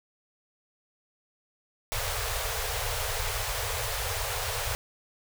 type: band-stop noise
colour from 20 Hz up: pink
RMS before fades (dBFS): -31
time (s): 1.92-4.75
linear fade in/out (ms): 0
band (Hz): 120 to 420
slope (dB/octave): 96
effects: none